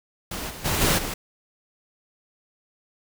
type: noise with level steps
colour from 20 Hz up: pink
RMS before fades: -32 / -38 / -24 / -20 / -30 dBFS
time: 0.31-1.14 s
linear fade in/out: 5 ms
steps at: 0.49 / 0.64 / 0.8 / 0.97 s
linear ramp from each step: 20 ms
effects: none